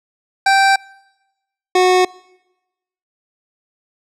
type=tone pair in turn; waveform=25% pulse; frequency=781 / 366.9 Hz; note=G5 / F#4; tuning=-7 / -15 cents; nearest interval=octave + minor second; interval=1308 cents; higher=first; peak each=-6 dBFS; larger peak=neither; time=0.46-0.76 / 1.75-2.05 s; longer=neither; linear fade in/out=5 ms; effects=noise-tail reverb RT60 1.0 s tail -25 dB re dry + low-pass 7000 Hz 12 dB/octave